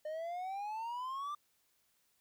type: exponential sweep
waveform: triangle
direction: up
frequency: 605 to 1196 Hz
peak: -36 dBFS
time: 0.05-1.35 s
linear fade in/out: 5 ms
effects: white hiss -75 dBFS RMS until 2.2 s